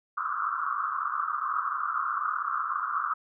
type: band-pass noise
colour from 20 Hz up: pink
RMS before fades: -30 dBFS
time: 0.17-3.14 s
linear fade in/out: 10 ms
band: 1100 to 1400 Hz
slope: 96 dB/octave
effects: none